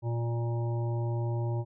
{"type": "harmonic tone", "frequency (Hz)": 117.4, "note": "A#2", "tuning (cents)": 13, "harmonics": [1, 3, 5, 7, 8], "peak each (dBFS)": [-28, -38, -42, -45, -46], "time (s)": [0.02, 1.65], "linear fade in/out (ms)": 50, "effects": []}